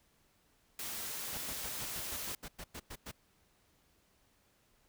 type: noise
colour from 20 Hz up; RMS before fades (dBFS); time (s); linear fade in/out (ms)
white; -41; 0.79-2.35; 2
type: noise bursts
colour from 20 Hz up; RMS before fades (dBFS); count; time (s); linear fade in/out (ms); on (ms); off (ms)
pink; -45; 12; 1.32-3.116; 10; 58; 100
effects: pink hiss -71 dBFS RMS until 4.88 s